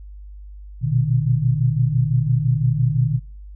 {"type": "tone cluster", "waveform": "sine", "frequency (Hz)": [119.5, 125.4, 151.5], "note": ["A#2", "B2", "D#3"], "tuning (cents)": [43, 27, -46], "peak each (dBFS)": -20, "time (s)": [0.81, 3.2], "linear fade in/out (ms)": 50, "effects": ["noise-tail reverb RT60 0.4 s tail -25 dB re dry", "added 50 Hz sine -35 dBFS peak until 3.55 s"]}